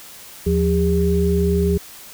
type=tone cluster; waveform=sine; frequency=77.7 / 176.9 / 404.1 Hz; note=D#2 / F3 / G#4; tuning=-2 / +23 / -47 cents; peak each=-19 dBFS; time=0.46-1.78 s; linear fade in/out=10 ms; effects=white hiss -40 dBFS RMS until 2.13 s